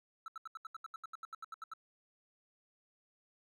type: tone bursts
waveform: triangle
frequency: 1318.5 Hz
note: E6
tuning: in tune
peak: -40 dBFS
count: 16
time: 0.26-1.736 s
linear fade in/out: 2 ms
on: 21 ms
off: 76 ms
effects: none